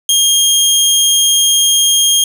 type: tone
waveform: 20% pulse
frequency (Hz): 3232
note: G#7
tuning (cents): -48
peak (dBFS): -3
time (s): 0.09-2.24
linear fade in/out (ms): 2
effects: none